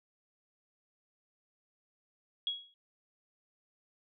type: tone with exponential decay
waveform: sine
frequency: 3322 Hz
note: G#7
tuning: in tune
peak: -28 dBFS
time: 2.47-2.74 s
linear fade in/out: 1 ms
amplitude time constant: 58 ms
effects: none